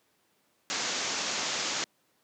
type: low-pass noise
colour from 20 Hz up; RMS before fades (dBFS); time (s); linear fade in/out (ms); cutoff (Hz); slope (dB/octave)
white; -32; 0.7-1.84; 0; 7200; 96
effects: pink hiss -70 dBFS RMS until 2.23 s + high-pass 200 Hz 12 dB/octave